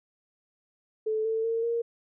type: tone with pitch steps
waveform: sine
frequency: 435.8 / 445.7 / 455.9 / 466.3 Hz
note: A4 / A4 / A#4 / A#4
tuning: -17 / +22 / -39 / +1 cents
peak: -25 dBFS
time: 1.06-1.82 s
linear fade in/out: 10 ms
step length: 190 ms
effects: none